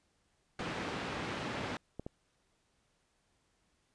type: band-pass noise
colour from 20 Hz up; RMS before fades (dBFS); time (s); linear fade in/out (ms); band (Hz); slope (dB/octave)
pink; -39; 0.59-1.77; 2; 120 to 3100; 12
type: clicks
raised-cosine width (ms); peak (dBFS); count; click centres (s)
2; -27; 3; 0.605 / 1.996 / 2.065
effects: pink hiss -75 dBFS RMS until 3.94 s + resampled to 22050 Hz